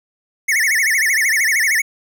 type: tone with vibrato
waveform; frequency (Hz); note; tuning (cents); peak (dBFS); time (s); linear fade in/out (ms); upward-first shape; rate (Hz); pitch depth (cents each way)
square; 1975.5; B6; 0; -14; 0.48-1.82; 10; sine; 13; 220
effects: none